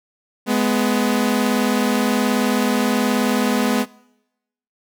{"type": "tone pair together", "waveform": "sawtooth", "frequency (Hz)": [210.4, 249.2], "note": ["G#3", "B3"], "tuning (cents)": [23, 16], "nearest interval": "minor third", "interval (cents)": 293, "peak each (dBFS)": -15, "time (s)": [0.46, 3.86], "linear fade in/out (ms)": 50, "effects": ["noise-tail reverb RT60 0.9 s tail -23 dB re dry"]}